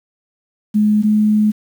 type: tone pair in turn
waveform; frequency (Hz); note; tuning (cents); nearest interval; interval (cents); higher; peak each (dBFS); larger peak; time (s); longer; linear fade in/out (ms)
sine; 211.2 / 212.5; G#3 / G#3; +29 / +40; unison; 11; second; -10; neither; 0.74-1.03 / 1.03-1.52; second; 20
effects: 7-bit